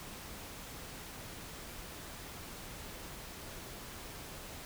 silence, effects pink hiss -47 dBFS RMS until 4.65 s

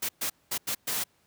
white noise bursts at uneven times, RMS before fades -30 dBFS, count 5, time 0.02-0.09 / 0.21-0.3 / 0.51-0.58 / 0.67-0.75 / 0.87-1.04 s, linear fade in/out 10 ms, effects pink hiss -67 dBFS RMS until 1.26 s + high-pass 80 Hz 12 dB/octave

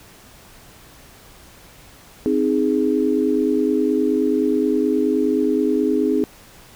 sine chord, Ab major, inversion first, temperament equal, 261.6 / 311.1 / 415.3 Hz, C4 / Eb4 / Ab4, 0 / 0 / 0 cents, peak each -20 dBFS, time 2.26-6.24 s, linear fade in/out 0 ms, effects pink hiss -46 dBFS RMS until 6.75 s

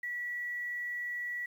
sine tone, 1943 Hz, B6, 29 cents flat, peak -34 dBFS, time 0.03-1.46 s, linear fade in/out 5 ms, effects 10-bit

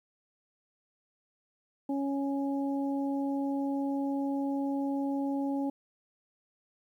harmonic tone, 277.4 Hz, C#4, 1 cent sharp, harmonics 1 / 2 / 3, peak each -29 / -39 / -40 dBFS, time 1.89-5.7 s, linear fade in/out 5 ms, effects 11-bit

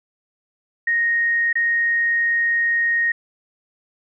sine tone with dropouts, 1864.7 Hz, A#6, in tune, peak -16 dBFS, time 0.87-3.12 s, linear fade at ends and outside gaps 5 ms, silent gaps 1.529-1.554 s, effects none

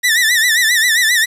sawtooth tone with vibrato, 1864.7 Hz, A#6, in tune, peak -7 dBFS, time 0.03-1.26 s, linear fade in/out 20 ms, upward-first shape sine, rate 7.5 Hz, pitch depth 120 cents each way, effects resampled to 32000 Hz + 7-bit

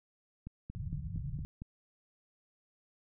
click train, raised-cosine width 5 ms, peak -30 dBFS, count 6, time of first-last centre 0.47-1.619 s, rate 4.35 Hz
white low-pass noise, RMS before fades -39 dBFS, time 0.75-1.45 s, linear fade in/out 0 ms, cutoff 170 Hz, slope 96 dB/octave
effects none

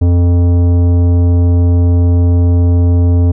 sine tone with tanh clipping, 87.31 Hz, F2, in tune, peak -8 dBFS, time 0.01-3.32 s, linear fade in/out 10 ms, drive 13 dB, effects none

